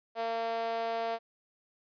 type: tone with high-pass filter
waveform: sawtooth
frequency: 228.5 Hz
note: A#3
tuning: 34 cents flat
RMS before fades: -33 dBFS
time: 0.15-1.19 s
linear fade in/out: 50 ms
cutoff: 600 Hz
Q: 7.1
effects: resampled to 11025 Hz